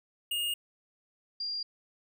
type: tone pair in turn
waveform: square / sine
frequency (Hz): 2845 / 4785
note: F7 / D8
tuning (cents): +31 / +32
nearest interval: major sixth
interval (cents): 901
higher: second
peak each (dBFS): -30 / -32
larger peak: first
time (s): 0.31-0.54 / 1.4-1.63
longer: neither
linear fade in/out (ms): 5
effects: none